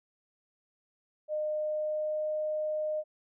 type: tone with pitch glide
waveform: sine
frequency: 610 to 613.9 Hz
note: D#5 to D#5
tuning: -34 to -23 cents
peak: -29 dBFS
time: 1.28-3.04 s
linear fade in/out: 50 ms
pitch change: +11 cents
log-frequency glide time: 1.5-2.28 s
effects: none